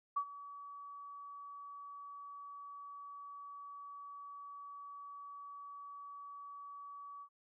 sine tone with ADSR envelope, 1140 Hz, C#6, 48 cents sharp, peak -30 dBFS, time 0.16-7.29 s, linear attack 10 ms, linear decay 73 ms, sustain -17 dB, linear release 72 ms, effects none

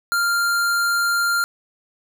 square tone, 1394 Hz, F6, 4 cents flat, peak -18 dBFS, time 0.12-1.44 s, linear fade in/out 0 ms, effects none

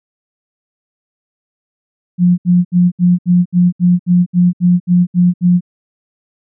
sine tone bursts, 177.5 Hz, F3, 28 cents sharp, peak -6 dBFS, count 13, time 2.18-5.608 s, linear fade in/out 50 ms, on 200 ms, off 69 ms, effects none

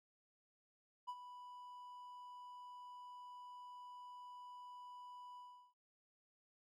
triangle tone with ADSR envelope, 987.8 Hz, B5, in tune, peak -39 dBFS, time 1.07-5.74 s, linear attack 21 ms, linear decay 52 ms, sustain -11 dB, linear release 370 ms, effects none

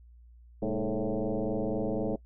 sine tone with frequency modulation, 120 Hz, B2, 49 cents flat, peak -27 dBFS, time 0.62-2.16 s, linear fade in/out 5 ms, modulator 108 Hz, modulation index 4.9, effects noise-tail reverb RT60 0.1 s tail -22 dB re dry + added 59 Hz sine -51 dBFS peak until 2.25 s

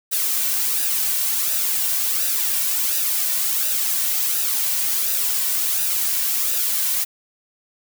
blue noise with flanger, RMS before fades -21 dBFS, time 0.11-7.05 s, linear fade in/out 20 ms, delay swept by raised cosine 0.91 to 2.41 ms, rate 1.4 Hz, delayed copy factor -0.55, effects none

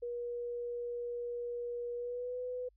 sine tone with pitch glide, 480 to 498.7 Hz, B4 to B4, -49 to +17 cents, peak -36 dBFS, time 0.02-2.69 s, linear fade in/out 10 ms, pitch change +66 cents, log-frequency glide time 1.95-2.38 s, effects added 50 Hz sine -66 dBFS peak until 2.76 s

